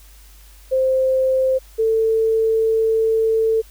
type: tone pair in turn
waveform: sine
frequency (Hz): 523.3 / 445.6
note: C5 / A4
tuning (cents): 0 / +22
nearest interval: minor third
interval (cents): 278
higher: first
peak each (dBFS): -14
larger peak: neither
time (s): 0.71-1.59 / 1.78-3.62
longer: second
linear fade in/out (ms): 20
effects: added 50 Hz sine -43 dBFS peak until 3.7 s + white hiss -50 dBFS RMS until 3.7 s